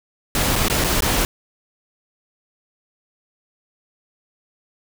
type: noise with dropouts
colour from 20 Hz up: pink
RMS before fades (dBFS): -19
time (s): 0.35-1.25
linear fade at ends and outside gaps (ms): 1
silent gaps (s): 0.557-0.561 / 0.683-0.699 / 0.84-0.844 / 1.006-1.022
effects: none